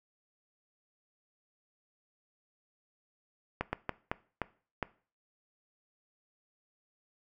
slowing click train, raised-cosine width 0.5 ms, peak -16 dBFS, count 6, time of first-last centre 3.61-4.828 s, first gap 120 ms, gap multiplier 1.36, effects noise-tail reverb RT60 0.4 s tail -19 dB re dry

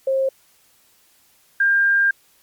sine tone pair in turn, 534 / 1600.2 Hz, C5 / G6, +35 / +35 cents, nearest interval octave + perfect fifth, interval 1900 cents, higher second, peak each -16 / -13 dBFS, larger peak second, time 0.07-0.29 / 1.6-2.11 s, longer second, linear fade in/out 5 ms, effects white hiss -57 dBFS RMS until 2.42 s + MP3 96 kbps

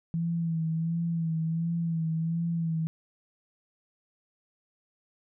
sine tone with vibrato, 164.81 Hz, E3, in tune, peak -26 dBFS, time 0.14-2.87 s, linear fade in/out 0 ms, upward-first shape sine, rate 1.4 Hz, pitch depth 42 cents each way, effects none

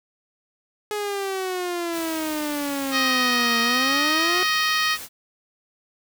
sawtooth exponential two-way sweep, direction down then up, 422 to 230.8 to 368.6 Hz, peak -21 dBFS, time 0.91-4.43 s, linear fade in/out 0 ms, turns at 3.61 s
white noise, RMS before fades -36 dBFS, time 1.91-5.09 s, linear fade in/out 50 ms
harmonic tone, 626 Hz, D#5, 10 cents sharp, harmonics 2 / 3 / 4 / 5 / 6 / 7 / 8 / 9, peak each -25 / -24 / -28 / -29 / -31 / -29 / -32 / -33 dBFS, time 2.91-4.98 s, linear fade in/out 50 ms
effects none

